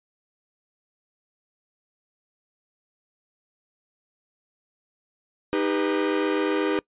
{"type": "chord", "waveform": "45% pulse", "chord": "Eb augmented", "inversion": "none", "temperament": "equal with one note detuned", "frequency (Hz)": [311.1, 399.3, 493.9], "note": ["Eb4", "G4", "B4"], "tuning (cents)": [0, 32, 0], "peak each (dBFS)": [-25, -26, -28], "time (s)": [5.53, 6.79], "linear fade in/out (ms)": 0, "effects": ["noise-tail reverb RT60 0.1 s tail -24 dB re dry", "resampled to 8000 Hz"]}